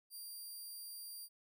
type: tone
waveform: 5% pulse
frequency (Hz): 4745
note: D8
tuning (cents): +17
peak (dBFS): -40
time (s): 0.1-1.29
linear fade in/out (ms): 50
effects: none